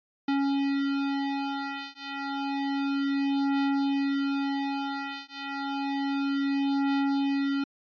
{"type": "beating tone pair", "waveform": "square", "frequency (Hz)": [277.2, 277.5], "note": ["C#4", "C#4"], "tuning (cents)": [0, 2], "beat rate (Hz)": 0.3, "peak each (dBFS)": -30, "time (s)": [0.28, 7.64], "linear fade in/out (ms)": 5, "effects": ["resampled to 11025 Hz"]}